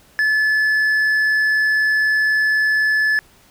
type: tone with hard clipping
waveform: sine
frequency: 1728 Hz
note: A6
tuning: 32 cents flat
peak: -15 dBFS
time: 0.19-3.19 s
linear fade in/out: 0 ms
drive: 3 dB
effects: pink hiss -51 dBFS RMS until 3.5 s